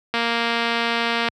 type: click train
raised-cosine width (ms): 0.3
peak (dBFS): -6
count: 268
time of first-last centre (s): 0.14-1.286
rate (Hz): 233
effects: high-pass 80 Hz 12 dB/octave